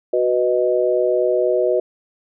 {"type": "chord", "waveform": "sine", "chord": "B major", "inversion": "second", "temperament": "equal", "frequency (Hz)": [370, 493.9, 622.3], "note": ["F#4", "B4", "D#5"], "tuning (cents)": [0, 0, 0], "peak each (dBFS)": -19, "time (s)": [0.13, 1.8], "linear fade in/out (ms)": 5, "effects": []}